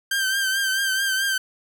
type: tone with vibrato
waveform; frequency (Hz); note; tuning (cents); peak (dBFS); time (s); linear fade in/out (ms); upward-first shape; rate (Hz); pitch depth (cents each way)
sawtooth; 1568; G6; 0; -17; 0.11-1.38; 5; triangle; 4.6; 51
effects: none